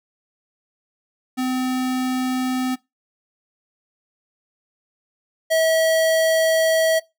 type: tone pair in turn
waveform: square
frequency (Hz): 256.1 / 645.3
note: C4 / E5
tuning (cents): -37 / -37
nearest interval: octave + major third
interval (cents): 1600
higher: second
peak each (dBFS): -21 / -16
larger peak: second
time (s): 1.37-2.76 / 5.5-7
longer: second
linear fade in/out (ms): 20
effects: noise-tail reverb RT60 0.2 s tail -21 dB re dry